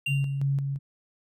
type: tone with exponential decay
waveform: triangle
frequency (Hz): 2775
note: F7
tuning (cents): -12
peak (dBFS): -23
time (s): 0.06-0.42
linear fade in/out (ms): 5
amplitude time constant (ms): 78
type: tone with tremolo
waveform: sine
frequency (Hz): 138.59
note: C#3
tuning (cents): 0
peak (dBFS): -22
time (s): 0.07-0.79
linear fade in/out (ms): 50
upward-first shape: square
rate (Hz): 2.9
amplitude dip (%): 40
effects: none